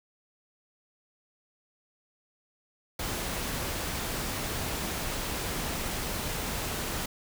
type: noise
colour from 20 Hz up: pink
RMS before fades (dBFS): -33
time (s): 2.99-7.06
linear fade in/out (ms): 5
effects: none